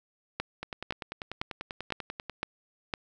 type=two click trains; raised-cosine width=0.3 ms; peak=-14 / -20 dBFS; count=6 / 18; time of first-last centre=0.4-2.938 / 0.63-2.297 s; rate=1.97 / 10.2 Hz; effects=none